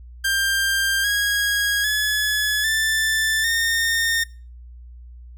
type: tone with pitch steps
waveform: sawtooth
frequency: 1589 / 1646 / 1705 / 1766.2 / 1829.5 Hz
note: G6 / G#6 / G#6 / A6 / A#6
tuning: +23 / -16 / +45 / +6 / -33 cents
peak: -15 dBFS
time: 0.24-4.24 s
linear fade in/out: 10 ms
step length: 800 ms
effects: noise-tail reverb RT60 0.4 s tail -23 dB re dry + added 60 Hz sine -38 dBFS peak until 5.37 s